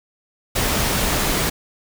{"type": "noise", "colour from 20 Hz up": "pink", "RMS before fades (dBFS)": -20, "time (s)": [0.55, 1.5], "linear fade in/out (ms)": 10, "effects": []}